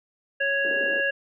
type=harmonic tone; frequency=554.4 Hz; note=C#5; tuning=in tune; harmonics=1 / 3 / 5; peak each=-28 / -23 / -30 dBFS; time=0.4-1.11 s; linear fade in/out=10 ms
type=band-pass noise; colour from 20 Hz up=white; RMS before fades=-37 dBFS; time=0.64-1.01 s; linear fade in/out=10 ms; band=280 to 480 Hz; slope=24 dB/octave
effects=none